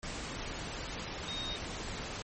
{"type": "tone in noise", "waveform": "sine", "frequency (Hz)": 3729, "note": "A#7", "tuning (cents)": 0, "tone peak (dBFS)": -37, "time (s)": [1.28, 1.56], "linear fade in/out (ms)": 0, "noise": "pink", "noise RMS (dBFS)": -40, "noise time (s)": [0.03, 2.22], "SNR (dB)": 0, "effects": ["MP3 32 kbps"]}